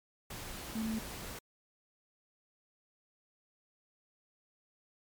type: tone in noise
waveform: sine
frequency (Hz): 221.7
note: A3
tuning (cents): +13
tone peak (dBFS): -33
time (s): 0.75-0.99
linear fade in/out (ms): 5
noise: pink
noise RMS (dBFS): -44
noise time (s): 0.3-1.39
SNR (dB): +8
effects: MP3 96 kbps